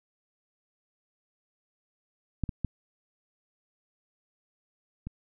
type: clicks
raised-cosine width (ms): 5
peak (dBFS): -15 / -20 / -16 / -24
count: 4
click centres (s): 2.437 / 2.492 / 2.647 / 5.07
effects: none